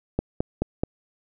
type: click train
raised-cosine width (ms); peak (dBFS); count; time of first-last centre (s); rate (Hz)
2; -9; 4; 0.19-0.835; 4.65
effects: none